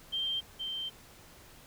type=tone pair in turn; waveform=sine; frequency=3157 / 3130 Hz; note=G7 / G7; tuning=+12 / -3 cents; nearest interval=unison; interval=15 cents; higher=first; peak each=-30 / -34 dBFS; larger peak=first; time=0.12-0.41 / 0.59-0.9 s; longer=second; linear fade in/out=20 ms; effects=pink hiss -55 dBFS RMS until 1.66 s